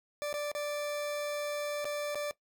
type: tone with dropouts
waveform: 40% pulse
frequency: 587.3 Hz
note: D5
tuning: in tune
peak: -32 dBFS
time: 0.22-2.31 s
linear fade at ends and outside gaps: 0 ms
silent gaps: 0.328-0.34 / 0.516-0.55 / 1.845-1.853 / 2.147-2.155 s
effects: noise-tail reverb RT60 0.1 s tail -18 dB re dry